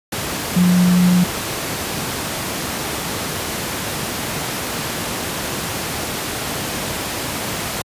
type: tone in noise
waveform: sine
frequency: 179.2 Hz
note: F3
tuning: 45 cents sharp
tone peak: -10 dBFS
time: 0.56-1.24 s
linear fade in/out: 5 ms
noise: pink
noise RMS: -23 dBFS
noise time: 0.12-7.82 s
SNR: +10 dB
effects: high-pass 100 Hz 12 dB/octave + resampled to 32000 Hz